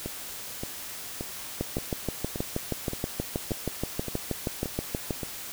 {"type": "two click trains", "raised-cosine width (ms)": 2, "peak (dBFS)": [-19, -14], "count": [10, 23], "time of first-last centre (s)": [[0.06, 5.232], [1.61, 5.108]], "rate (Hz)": [1.74, 6.29], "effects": ["white hiss -39 dBFS RMS until 5.52 s"]}